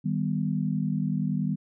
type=chord; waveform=sine; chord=Eb augmented; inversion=none; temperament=equal; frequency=155.56 / 196 / 246.9 Hz; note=Eb3 / G3 / B3; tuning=0 / 0 / 0 cents; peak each=-28 / -28 / -31 dBFS; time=0.04-1.56 s; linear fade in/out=20 ms; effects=none